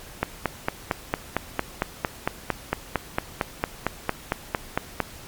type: click train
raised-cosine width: 0.5 ms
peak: -6 dBFS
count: 22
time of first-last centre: 0.23-5.003 s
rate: 4.4 Hz
effects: pink hiss -43 dBFS RMS until 5.27 s + MP3 96 kbps